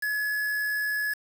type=tone with quantisation; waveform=triangle; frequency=1699 Hz; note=G#6; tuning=39 cents sharp; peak=-24 dBFS; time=0.02-1.14 s; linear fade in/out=10 ms; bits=6; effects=none